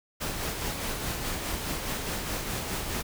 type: noise with tremolo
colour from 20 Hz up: pink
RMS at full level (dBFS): -31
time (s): 0.2-3.03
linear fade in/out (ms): 20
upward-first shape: sine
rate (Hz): 4.8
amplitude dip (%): 35
effects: none